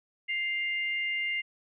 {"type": "tone pair together", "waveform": "sine", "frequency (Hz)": [2099, 2802], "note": ["C7", "F7"], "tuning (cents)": [5, 5], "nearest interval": "perfect fourth", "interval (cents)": 500, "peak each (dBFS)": [-29, -35], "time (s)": [0.28, 1.42], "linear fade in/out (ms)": 20, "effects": []}